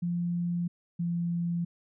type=tone pair in turn; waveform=sine; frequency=173.5 / 171.51 Hz; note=F3 / F3; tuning=-11 / -31 cents; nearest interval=unison; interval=20 cents; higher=first; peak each=-27 dBFS; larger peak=neither; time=0.02-0.68 / 0.99-1.65 s; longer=neither; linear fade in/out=10 ms; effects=none